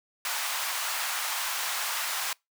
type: high-pass noise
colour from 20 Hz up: pink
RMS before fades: -31 dBFS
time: 0.25-2.33 s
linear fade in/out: 2 ms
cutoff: 850 Hz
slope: 24 dB/octave
effects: noise-tail reverb RT60 0.2 s tail -26 dB re dry